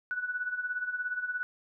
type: tone with tremolo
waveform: sine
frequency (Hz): 1480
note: F#6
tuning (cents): 0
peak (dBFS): -28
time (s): 0.11-1.43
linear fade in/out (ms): 0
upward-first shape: sine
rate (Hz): 17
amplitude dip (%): 70
effects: none

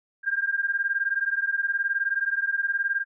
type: beating tone pair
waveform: sine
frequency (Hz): 1593 / 1612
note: G6 / G6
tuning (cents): +27 / +48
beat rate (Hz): 19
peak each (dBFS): -26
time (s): 0.23-3.05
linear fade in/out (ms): 50
effects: none

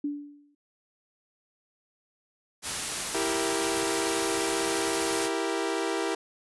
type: tone with exponential decay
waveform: sine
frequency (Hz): 290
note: D4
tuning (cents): -22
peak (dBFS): -25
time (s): 0.04-0.55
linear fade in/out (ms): 5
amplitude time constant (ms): 110
type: noise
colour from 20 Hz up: white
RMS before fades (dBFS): -31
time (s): 2.62-5.3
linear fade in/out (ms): 50
type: chord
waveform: sawtooth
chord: E diminished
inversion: none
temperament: equal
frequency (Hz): 329.6 / 392 / 466.2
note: E4 / G4 / Bb4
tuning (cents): 0 / 0 / 0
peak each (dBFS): -27 / -27 / -29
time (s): 3.14-6.15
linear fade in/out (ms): 5
effects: resampled to 24000 Hz

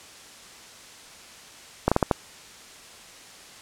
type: slowing click train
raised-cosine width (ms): 1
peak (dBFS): -4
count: 5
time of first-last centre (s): 1.88-2.112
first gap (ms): 36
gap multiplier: 1.33
effects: white hiss -46 dBFS RMS until 3.61 s + low-pass 8000 Hz 12 dB/octave

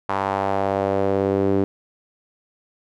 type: tone with band-pass filter sweep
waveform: sawtooth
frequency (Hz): 98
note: G2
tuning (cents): 0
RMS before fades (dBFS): -21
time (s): 0.09-1.64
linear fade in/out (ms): 0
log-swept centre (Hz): 990 to 350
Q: 2.3
effects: none

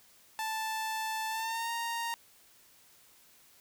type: tone with pitch glide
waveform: sawtooth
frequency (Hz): 880 to 929.6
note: A5 to A#5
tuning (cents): 0 to -5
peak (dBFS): -29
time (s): 0.39-2.14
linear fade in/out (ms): 0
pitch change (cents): +95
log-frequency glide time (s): 1.29-1.71
effects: white hiss -61 dBFS RMS until 3.6 s

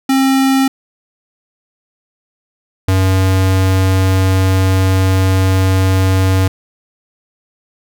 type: tone pair in turn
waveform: square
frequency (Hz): 267.6 / 94.61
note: C4 / F#2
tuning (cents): +39 / +39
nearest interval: octave + tritone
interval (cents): 1800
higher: first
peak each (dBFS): -10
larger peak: neither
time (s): 0.09-0.68 / 2.88-6.48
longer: second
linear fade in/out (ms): 5
effects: none

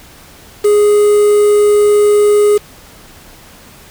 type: tone with quantisation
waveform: triangle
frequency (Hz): 415.3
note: G#4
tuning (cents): 0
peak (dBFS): -4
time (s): 0.64-2.58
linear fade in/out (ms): 10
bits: 4
effects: pink hiss -39 dBFS RMS until 3.9 s

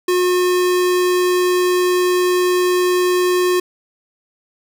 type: tone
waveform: square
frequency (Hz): 361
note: F#4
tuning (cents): -43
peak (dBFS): -14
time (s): 0.08-3.6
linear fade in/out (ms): 5
effects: 9-bit

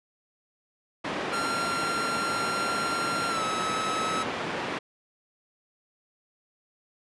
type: band-pass noise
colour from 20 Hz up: pink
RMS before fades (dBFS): -32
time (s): 1.04-4.79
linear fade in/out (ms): 10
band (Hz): 240 to 2700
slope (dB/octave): 12
type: tone with pitch glide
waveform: 45% pulse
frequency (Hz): 1377 to 1292.2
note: F6 to E6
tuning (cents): -25 to -35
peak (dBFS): -28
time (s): 1.32-4.24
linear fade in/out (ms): 20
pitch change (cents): -110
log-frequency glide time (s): 3.29-3.43
effects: resampled to 24000 Hz

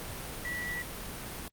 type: tone in noise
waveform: sine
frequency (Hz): 1949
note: B6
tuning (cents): -23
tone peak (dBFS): -34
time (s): 0.45-0.82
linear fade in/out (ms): 0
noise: pink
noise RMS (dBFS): -40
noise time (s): 0-1.48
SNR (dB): +3
effects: Opus 32 kbps

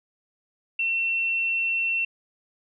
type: tone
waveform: sine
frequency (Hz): 2705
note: E7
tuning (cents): +44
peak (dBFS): -22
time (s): 0.79-2.05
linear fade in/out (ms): 5
effects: none

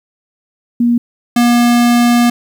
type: tone pair in turn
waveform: sine / square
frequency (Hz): 238 / 239.4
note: A#3 / A#3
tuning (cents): +36 / +46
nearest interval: unison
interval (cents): 10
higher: second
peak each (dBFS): -8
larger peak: neither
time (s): 0.8-0.98 / 1.36-2.3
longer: second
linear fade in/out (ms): 5
effects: 8-bit

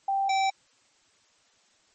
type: tone pair in turn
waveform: sine / square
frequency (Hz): 784 / 774.1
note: G5 / G5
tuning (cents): 0 / -22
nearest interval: unison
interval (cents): 22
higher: first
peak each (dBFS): -23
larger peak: neither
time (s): 0.08-0.29 / 0.29-0.5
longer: neither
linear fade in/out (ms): 5
effects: white hiss -64 dBFS RMS until 1.94 s + MP3 32 kbps

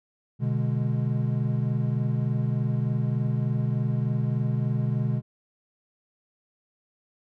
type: chord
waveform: triangle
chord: G# diminished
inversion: first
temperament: equal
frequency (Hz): 123.47 / 146.83 / 207.7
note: B2 / D3 / G#3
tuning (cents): 0 / 0 / 0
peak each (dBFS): -23 / -26 / -29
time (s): 0.39-5.22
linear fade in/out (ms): 50
effects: none

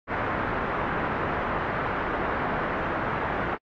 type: low-pass noise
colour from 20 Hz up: white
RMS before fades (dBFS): -28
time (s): 0.07-3.58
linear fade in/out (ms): 50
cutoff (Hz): 1600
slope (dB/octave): 24
effects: AAC 48 kbps

